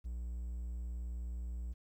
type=tone; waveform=triangle; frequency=59.5 Hz; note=A#1; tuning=36 cents sharp; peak=-36 dBFS; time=0.04-1.74 s; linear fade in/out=20 ms; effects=12-bit